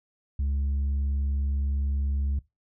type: tone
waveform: sine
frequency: 69.7 Hz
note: C#2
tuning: 10 cents sharp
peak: -21 dBFS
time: 0.39-2.39 s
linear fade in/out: 5 ms
effects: noise-tail reverb RT60 0.2 s tail -21 dB re dry + tanh soft clip ceiling -23 dBFS